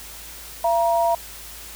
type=tone pair together; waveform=sine; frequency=678.8 / 944 Hz; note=F5 / A#5; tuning=-49 / +22 cents; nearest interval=tritone; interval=571 cents; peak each=-18 / -21 dBFS; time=0.64-1.15 s; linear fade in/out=5 ms; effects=added 54 Hz sine -45 dBFS peak until 1.75 s + white hiss -39 dBFS RMS until 1.75 s